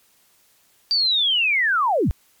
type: linear sweep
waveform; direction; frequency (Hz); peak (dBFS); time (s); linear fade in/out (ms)
sine; down; 4699 to 30.87; -16; 0.91-2.11; 0
effects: white hiss -59 dBFS RMS until 2.4 s + MP3 96 kbps